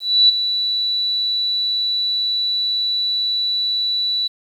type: tone with ADSR envelope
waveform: sine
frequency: 3951 Hz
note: B7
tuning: in tune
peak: -7 dBFS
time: 0-4.28 s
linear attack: 290 ms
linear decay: 13 ms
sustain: -10 dB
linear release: 13 ms
effects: 8-bit